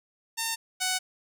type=tone pair in turn; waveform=5% pulse; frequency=908 / 744 Hz; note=A#5 / F#5; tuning=-46 / +9 cents; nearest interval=minor third; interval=345 cents; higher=first; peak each=-16 / -14 dBFS; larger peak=second; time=0.37-0.56 / 0.8-0.99 s; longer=neither; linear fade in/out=20 ms; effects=none